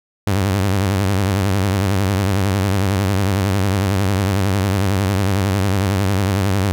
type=tone with vibrato; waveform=sawtooth; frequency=97.5 Hz; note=G2; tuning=9 cents flat; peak=-11 dBFS; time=0.27-6.72 s; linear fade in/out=0 ms; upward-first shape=triangle; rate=11 Hz; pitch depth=130 cents each way; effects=none